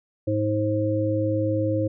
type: harmonic tone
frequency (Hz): 106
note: G#2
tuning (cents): +36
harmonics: 1 / 3 / 5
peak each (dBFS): -25 / -25 / -25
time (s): 0.27-1.88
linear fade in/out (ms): 10
effects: none